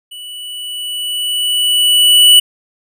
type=tone with level ramp; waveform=square; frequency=2957 Hz; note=F#7; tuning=2 cents flat; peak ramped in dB=-29 to -3 dBFS; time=0.11-2.4 s; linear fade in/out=10 ms; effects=none